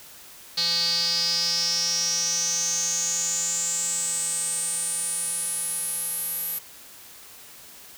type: tone with band-pass filter sweep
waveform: square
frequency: 170.8 Hz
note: F3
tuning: 38 cents flat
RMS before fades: -26 dBFS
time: 0.57-6.59 s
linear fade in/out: 10 ms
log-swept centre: 4400 to 12000 Hz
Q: 9.9
effects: white hiss -46 dBFS RMS until 7.97 s